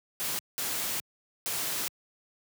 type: noise bursts at uneven times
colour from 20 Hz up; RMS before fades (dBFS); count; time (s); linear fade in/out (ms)
white; -32; 3; 0.2-0.39 / 0.58-1 / 1.46-1.88; 0
effects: high-pass 100 Hz 12 dB/octave